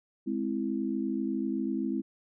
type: chord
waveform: sine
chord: Ab augmented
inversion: none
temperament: equal with one note detuned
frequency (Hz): 209.3 / 261.6 / 329.6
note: Ab3 / C4 / E4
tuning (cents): +14 / 0 / 0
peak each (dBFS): -33 / -32 / -33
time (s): 0.26-2.02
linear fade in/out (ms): 20
effects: none